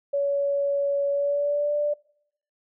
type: tone with pitch glide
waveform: sine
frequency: 564 to 588.6 Hz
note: C#5 to D5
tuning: +30 to +4 cents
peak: -21 dBFS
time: 0.13-1.94 s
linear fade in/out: 10 ms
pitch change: +74 cents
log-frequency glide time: 1.1-1.74 s
effects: noise-tail reverb RT60 0.7 s tail -24 dB re dry